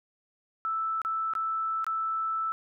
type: tone with dropouts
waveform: sine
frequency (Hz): 1318.5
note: E6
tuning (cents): 0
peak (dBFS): -27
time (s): 0.65-2.52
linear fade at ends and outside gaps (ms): 0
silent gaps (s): 1.017-1.049 / 1.336-1.352 / 1.844-1.866
effects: none